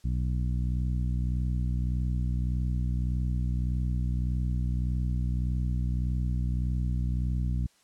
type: harmonic tone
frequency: 61.7 Hz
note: B1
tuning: 1 cent flat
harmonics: 1 / 2 / 3 / 4 / 5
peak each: -27 / -31 / -36 / -44 / -49 dBFS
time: 0.04-7.67 s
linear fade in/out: 10 ms
effects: white hiss -64 dBFS RMS until 7.83 s + low-pass 9000 Hz 12 dB/octave